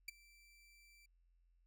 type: tone with ADSR envelope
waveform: sawtooth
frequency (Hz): 2338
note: D7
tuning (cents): -8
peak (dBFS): -37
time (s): 0.08-1.06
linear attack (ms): 5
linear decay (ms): 15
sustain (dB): -24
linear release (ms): 5
effects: added 43 Hz sine -70 dBFS peak until 1.66 s